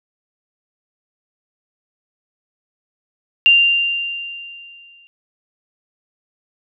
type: tone with exponential decay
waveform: sine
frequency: 2785 Hz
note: F7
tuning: 5 cents flat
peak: -6 dBFS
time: 3.46-5.07 s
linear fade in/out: 0 ms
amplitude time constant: 350 ms
effects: none